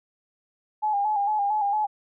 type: tone with vibrato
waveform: sine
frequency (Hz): 829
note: G#5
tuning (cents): -3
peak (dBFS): -21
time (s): 0.82-1.87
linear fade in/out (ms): 20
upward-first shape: square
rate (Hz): 4.4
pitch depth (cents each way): 50
effects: none